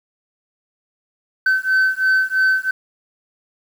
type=beating tone pair; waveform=sine; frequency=1530 / 1533 Hz; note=G6 / G6; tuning=-42 / -39 cents; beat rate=3 Hz; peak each=-15 dBFS; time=1.46-2.71 s; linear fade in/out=5 ms; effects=tanh soft clip ceiling -11 dBFS + 7-bit